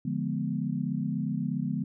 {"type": "chord", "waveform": "sine", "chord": "D diminished seventh", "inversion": "none", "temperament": "equal with one note detuned", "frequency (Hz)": [146.83, 174.61, 210.1, 246.9], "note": ["D3", "F3", "Ab3", "Cb4"], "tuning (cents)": [0, 0, 20, 0], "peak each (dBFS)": -33, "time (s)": [0.05, 1.84], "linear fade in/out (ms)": 5, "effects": []}